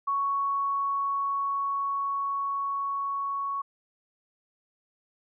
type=tone with level ramp; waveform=sine; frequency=1112 Hz; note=C#6; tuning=5 cents sharp; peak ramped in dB=-24 to -28 dBFS; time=0.07-3.62 s; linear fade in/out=10 ms; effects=none